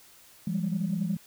sine tone cluster, 169.7 / 193.4 / 204.2 Hz, F3 / G3 / G#3, -49 / -23 / -29 cents, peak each -29 / -32 / -30 dBFS, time 0.47-1.17 s, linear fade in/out 5 ms, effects tanh soft clip ceiling -19 dBFS + white hiss -55 dBFS RMS until 1.26 s

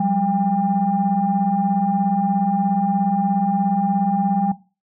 sine tone cluster, 182.1 / 199 / 800 Hz, F#3 / G3 / G5, -27 / +26 / +35 cents, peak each -20 dBFS, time 0-4.52 s, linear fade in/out 5 ms, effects noise-tail reverb RT60 0.3 s tail -17 dB re dry + tanh soft clip ceiling -8 dBFS

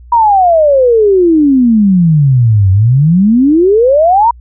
sine exponential two-way sweep, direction down then up, 970 to 92.5 to 970 Hz, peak -4 dBFS, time 0.12-4.31 s, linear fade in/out 5 ms, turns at 2.71 s, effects added 60 Hz sine -32 dBFS peak until 4.4 s

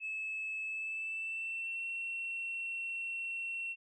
sine tone with pitch glide, 2600 to 2717 Hz, E7 to F7, -24 to -48 cents, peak -35 dBFS, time 0-3.76 s, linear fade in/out 50 ms, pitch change +76 cents, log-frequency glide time 0.63-1.87 s, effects tanh soft clip ceiling -32 dBFS

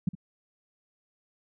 sine tone with echo, 177.6 Hz, F3, 29 cents sharp, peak -21 dBFS, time 0.07-0.09 s, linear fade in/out 5 ms, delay 62 ms, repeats 1, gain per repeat -15 dB, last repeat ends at 0.152 s, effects none

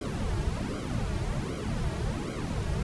brown noise with flanger, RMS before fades -31 dBFS, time 0.01-2.83 s, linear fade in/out 5 ms, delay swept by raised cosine 1.1 to 4 ms, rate 1.3 Hz, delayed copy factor -1, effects resampled to 24000 Hz

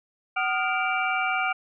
sine tone cluster, 754 / 1233 / 1414 / 2331 / 2779 Hz, F#5 / D#6 / F6 / D7 / F7, +32 / -16 / +21 / -14 / -9 cents, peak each -28 / -31 / -28 / -28 / -35 dBFS, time 0.36-1.53 s, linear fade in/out 10 ms, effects none

